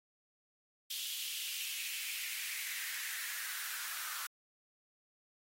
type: noise with high-pass filter sweep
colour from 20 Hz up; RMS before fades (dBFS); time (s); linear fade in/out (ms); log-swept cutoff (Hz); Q
white; -41; 0.9-4.27; 5; 3300 to 1300; 3.3
effects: AAC 48 kbps